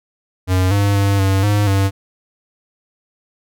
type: tone with pitch steps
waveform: square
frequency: 92.6 / 100.8 / 99.6 / 96.6 / 103.3 / 97.6 Hz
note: F#2 / G2 / G2 / G2 / G#2 / G2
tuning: +2 / +49 / +28 / -25 / -9 / -7 cents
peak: -13 dBFS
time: 0.47-1.91 s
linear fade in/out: 50 ms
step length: 240 ms
effects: none